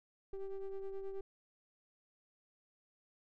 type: ring-modulated tone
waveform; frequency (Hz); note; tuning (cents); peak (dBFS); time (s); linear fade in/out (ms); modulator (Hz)
triangle; 196.7; G3; +6; -34; 0.33-1.21; 5; 192
effects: none